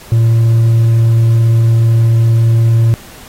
sine tone with hard clipping, 114.5 Hz, A#2, 31 cents flat, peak -7 dBFS, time 0.12-2.94 s, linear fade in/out 0 ms, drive 2 dB, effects pink hiss -36 dBFS RMS until 3.28 s + AAC 48 kbps

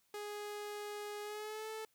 sawtooth tone with pitch glide, 415.3 to 438.2 Hz, G#4 to A4, 0 to -7 cents, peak -38 dBFS, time 0.14-1.85 s, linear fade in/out 2 ms, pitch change +93 cents, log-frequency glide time 1.22-1.69 s, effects white hiss -75 dBFS RMS until 1.94 s

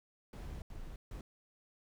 brown noise bursts at uneven times, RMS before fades -45 dBFS, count 3, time 0.33-0.62 / 0.7-0.96 / 1.11-1.21 s, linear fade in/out 2 ms, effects none

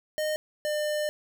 square tone pair in turn, 614 / 600 Hz, D#5 / D5, -23 / +37 cents, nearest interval unison, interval 40 cents, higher first, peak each -27 dBFS, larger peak neither, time 0.18-0.36 / 0.65-1.09 s, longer second, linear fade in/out 0 ms, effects none

